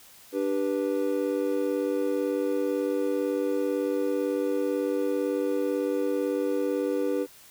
triangle chord, G major, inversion second, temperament just, 294 / 392 / 490 Hz, D4 / G4 / B4, +2 / 0 / -14 cents, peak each -27 / -28 / -26 dBFS, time 0.32-7.27 s, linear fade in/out 50 ms, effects white hiss -52 dBFS RMS until 7.5 s

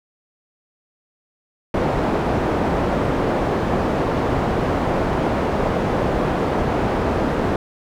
white low-pass noise, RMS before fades -20 dBFS, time 1.74-7.56 s, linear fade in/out 2 ms, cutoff 660 Hz, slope 12 dB/octave, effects none

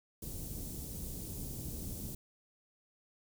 pink band-stop noise, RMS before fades -42 dBFS, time 0.22-2.15 s, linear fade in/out 5 ms, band 290 to 8700 Hz, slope 12 dB/octave, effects none

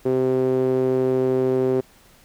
sawtooth tone with band-pass filter, 129.5 Hz, C3, 17 cents flat, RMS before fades -20 dBFS, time 0.05-1.81 s, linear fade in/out 10 ms, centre 390 Hz, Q 3.6, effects pink hiss -53 dBFS RMS until 2.24 s

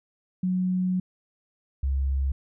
sine tone pair in turn, 183.7 / 67.76 Hz, F#3 / C#2, -12 / -39 cents, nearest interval octave + perfect fourth, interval 1727 cents, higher first, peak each -22 dBFS, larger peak neither, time 0.43-1 / 1.83-2.32 s, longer first, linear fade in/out 5 ms, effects none

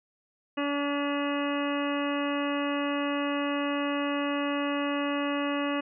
harmonic tone with a mistuned harmonic, 286.2 Hz, D4, 45 cents flat, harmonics 1 / 2 / 3 / 4 / 5 / 6 / 7 / 9 / 10, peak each -29 / -33 / -40 / -35 / -42 / -41 / -41 / -40 / -40 dBFS, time 0.57-5.81 s, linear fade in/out 10 ms, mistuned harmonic 9, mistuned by -21 cents, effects none

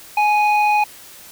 sine tone pair together, 839 / 2483 Hz, G#5 / D#7, +17 / -4 cents, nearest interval octave + perfect fifth, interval 1879 cents, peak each -12 / -18 dBFS, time 0.17-0.84 s, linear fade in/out 5 ms, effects tanh soft clip ceiling -9 dBFS + white hiss -41 dBFS RMS until 1.31 s

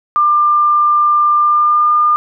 sine tone with pitch glide, 1194 to 1207.9 Hz, D6 to D6, +28 to +48 cents, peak -8 dBFS, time 0.16-2.16 s, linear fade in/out 0 ms, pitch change +20 cents, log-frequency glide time 1.37-1.92 s, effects none

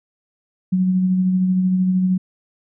sine tone with tremolo, 185 Hz, F#3, in tune, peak -13 dBFS, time 0.72-2.18 s, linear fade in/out 10 ms, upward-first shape sine, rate 13 Hz, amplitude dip 30%, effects none

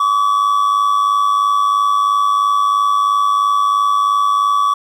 triangle tone with amplitude modulation, 1142 Hz, D6, 49 cents flat, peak -7 dBFS, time 0-4.74 s, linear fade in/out 5 ms, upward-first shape sine, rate 103 Hz, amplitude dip 55%, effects 8-bit

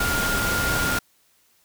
sine tone in noise, 1410 Hz, F6, 16 cents sharp, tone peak -24 dBFS, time 0-0.99 s, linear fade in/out 5 ms, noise pink, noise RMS -25 dBFS, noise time 0-0.99 s, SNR -2 dB, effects white hiss -62 dBFS RMS until 1.64 s

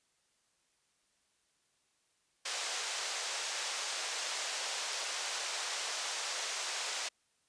white band-pass noise, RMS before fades -38 dBFS, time 2.45-7.09 s, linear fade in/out 10 ms, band 490 to 7300 Hz, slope 24 dB/octave, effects white hiss -75 dBFS RMS until 7.48 s + resampled to 22050 Hz

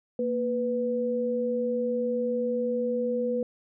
sine tone pair together, 233.1 / 493.9 Hz, A#3 / B4, 0 / 0 cents, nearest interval octave + minor second, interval 1300 cents, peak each -30 / -26 dBFS, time 0.19-3.43 s, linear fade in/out 2 ms, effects none

